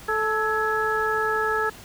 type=harmonic tone with a mistuned harmonic; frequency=436.8 Hz; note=A4; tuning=13 cents flat; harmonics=1 / 2 / 3 / 4; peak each=-26 / -29 / -26 / -26 dBFS; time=0.08-1.7 s; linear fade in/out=10 ms; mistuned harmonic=4; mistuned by=-69 cents; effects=pink hiss -44 dBFS RMS until 1.84 s